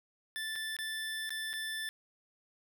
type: tone with dropouts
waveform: 25% pulse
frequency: 1760 Hz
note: A6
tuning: in tune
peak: -32 dBFS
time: 0.36-1.89 s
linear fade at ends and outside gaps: 0 ms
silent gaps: 0.556-0.56 / 0.766-0.788 / 1.293-1.305 / 1.531-1.537 s
effects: none